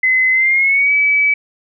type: tone with pitch glide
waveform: sine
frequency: 2040 to 2290 Hz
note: C7 to D7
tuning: -44 to -44 cents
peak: -10 dBFS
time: 0.03-1.34 s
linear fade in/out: 5 ms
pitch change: +200 cents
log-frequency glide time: 0.32-0.93 s
effects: none